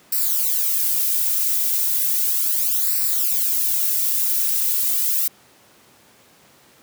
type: noise with flanger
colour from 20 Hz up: violet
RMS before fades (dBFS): -20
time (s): 0.12-5.28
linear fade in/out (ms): 5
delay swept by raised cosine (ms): 0.3 to 2.8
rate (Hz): 0.35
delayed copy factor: -0.75
effects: pink hiss -52 dBFS RMS until 6.82 s + high-pass 150 Hz 12 dB/octave